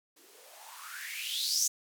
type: noise with band-pass filter sweep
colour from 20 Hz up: violet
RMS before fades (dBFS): -36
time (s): 0.16-1.68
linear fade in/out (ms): 10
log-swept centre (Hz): 300 to 6600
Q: 6.9
effects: none